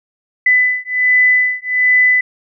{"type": "beating tone pair", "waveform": "sine", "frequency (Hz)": [2000, 2001.3], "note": ["B6", "B6"], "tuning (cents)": [21, 22], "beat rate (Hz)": 1.3, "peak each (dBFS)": [-13, -13], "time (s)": [0.46, 2.21], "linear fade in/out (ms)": 5, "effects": []}